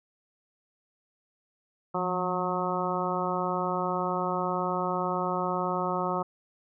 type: harmonic tone with a mistuned harmonic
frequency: 181.9 Hz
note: F#3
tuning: 29 cents flat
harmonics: 1 / 2 / 3 / 4 / 5 / 6 / 7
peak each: -34 / -34 / -34 / -34 / -34 / -34 / -34 dBFS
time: 1.94-6.23 s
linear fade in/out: 10 ms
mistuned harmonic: 1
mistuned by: -66 cents
effects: none